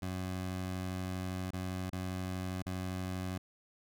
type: tone with dropouts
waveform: 20% pulse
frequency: 92.5 Hz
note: F#2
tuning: in tune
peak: -31 dBFS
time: 0.02-3.38 s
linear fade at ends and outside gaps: 5 ms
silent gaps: 1.507-1.533 / 1.901-1.928 / 2.624-2.661 s
effects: none